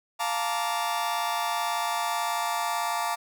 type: chord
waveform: 40% pulse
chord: Bb major seventh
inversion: second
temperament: just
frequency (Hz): 699.2 / 874.1 / 932.3 / 1165.4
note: F5 / A5 / Bb5 / D6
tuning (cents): +2 / -12 / 0 / -14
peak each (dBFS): -31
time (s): 0.19-3.16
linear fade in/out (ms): 20
effects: none